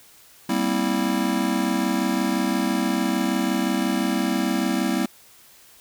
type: chord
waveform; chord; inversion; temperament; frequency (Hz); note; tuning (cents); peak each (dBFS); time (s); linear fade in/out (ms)
square; C dominant seventh; second; just; 196.22 / 235.5 / 261.6 / 327; G3 / Bb3 / C4 / E4; +2 / +18 / 0 / -14; -27; 0.49-5.06; 5
effects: white hiss -51 dBFS RMS until 5.8 s